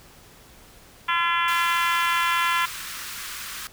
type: harmonic tone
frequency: 341 Hz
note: F4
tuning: 41 cents flat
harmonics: 3 / 4 / 5 / 6 / 7 / 8 / 9 / 10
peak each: -24 / -26 / -28 / -30 / -31 / -32 / -33 / -34 dBFS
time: 1.08-2.66 s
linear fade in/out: 10 ms
type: high-pass noise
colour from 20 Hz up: pink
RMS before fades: -35 dBFS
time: 1.48-3.67 s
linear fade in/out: 0 ms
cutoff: 1100 Hz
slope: 48 dB/octave
effects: pink hiss -50 dBFS RMS until 3.72 s